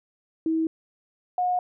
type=tone pair in turn; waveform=sine; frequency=322.2 / 723.3 Hz; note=E4 / F#5; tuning=-39 / -39 cents; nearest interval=octave + major second; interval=1400 cents; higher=second; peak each=-21 dBFS; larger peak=neither; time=0.46-0.67 / 1.38-1.59 s; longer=neither; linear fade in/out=2 ms; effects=none